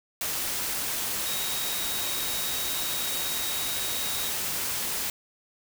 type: tone in noise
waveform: sine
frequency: 3785 Hz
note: A#7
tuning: 26 cents sharp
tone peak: -35 dBFS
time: 1.26-4.3 s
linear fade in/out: 2 ms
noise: white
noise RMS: -30 dBFS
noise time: 0.21-5.1 s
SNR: -8 dB
effects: none